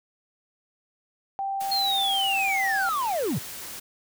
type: tone with pitch glide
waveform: sine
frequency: 784 to 779 Hz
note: G5 to G5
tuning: 0 to -11 cents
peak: -26 dBFS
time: 1.39-2.89 s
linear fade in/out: 0 ms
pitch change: -11 cents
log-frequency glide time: 1.99-2.44 s
type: noise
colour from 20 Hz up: white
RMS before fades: -38 dBFS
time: 1.6-3.8 s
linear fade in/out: 10 ms
type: linear sweep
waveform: triangle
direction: down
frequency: 4300 to 92.1 Hz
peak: -22 dBFS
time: 1.71-3.39 s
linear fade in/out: 10 ms
effects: none